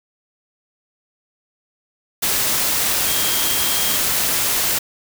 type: tone in noise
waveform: sine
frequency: 3234 Hz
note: G#7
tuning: 47 cents flat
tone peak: -27 dBFS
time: 3.06-3.97 s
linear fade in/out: 10 ms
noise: white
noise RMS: -19 dBFS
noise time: 2.22-4.79 s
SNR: -11 dB
effects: none